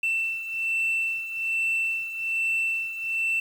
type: beating tone pair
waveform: sine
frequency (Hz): 2677 / 2678.2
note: E7 / E7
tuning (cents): +26 / +27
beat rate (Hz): 1.2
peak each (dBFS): -24 / -29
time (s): 0.03-3.4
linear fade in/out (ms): 5
effects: tanh soft clip ceiling -20 dBFS + 8-bit